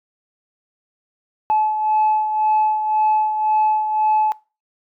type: beating tone pair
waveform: sine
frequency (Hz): 860 / 861.9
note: A5 / A5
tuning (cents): -40 / -36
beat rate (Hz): 1.9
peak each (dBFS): -15 / -23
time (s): 1.5-4.32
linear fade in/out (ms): 0
effects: noise-tail reverb RT60 0.3 s tail -22 dB re dry + tanh soft clip ceiling -10 dBFS